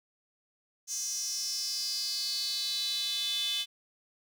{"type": "tone with high-pass filter sweep", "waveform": "square", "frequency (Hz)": 233.1, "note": "A#3", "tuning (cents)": 0, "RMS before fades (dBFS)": -33, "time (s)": [0.87, 3.66], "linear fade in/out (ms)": 50, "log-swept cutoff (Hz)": [6200, 3300], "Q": 7.4, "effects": []}